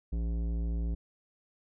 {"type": "tone with tanh clipping", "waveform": "sine", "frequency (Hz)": 56.8, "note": "A#1", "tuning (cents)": -44, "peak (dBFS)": -31, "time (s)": [0.12, 0.95], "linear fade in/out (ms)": 10, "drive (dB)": 14, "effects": []}